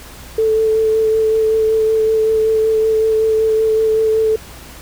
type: tone with vibrato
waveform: sine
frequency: 440 Hz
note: A4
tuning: in tune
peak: -11 dBFS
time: 0.38-4.36 s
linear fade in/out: 5 ms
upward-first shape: sine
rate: 5.3 Hz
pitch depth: 14 cents each way
effects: added 60 Hz sine -39 dBFS peak until 4.81 s + pink hiss -37 dBFS RMS until 4.81 s